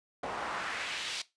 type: noise with band-pass filter sweep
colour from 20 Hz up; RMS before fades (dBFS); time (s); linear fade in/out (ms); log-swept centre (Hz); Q
pink; -37; 0.23-1.22; 5; 720 to 4200; 1.4
effects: noise-tail reverb RT60 0.2 s tail -17 dB re dry + resampled to 22050 Hz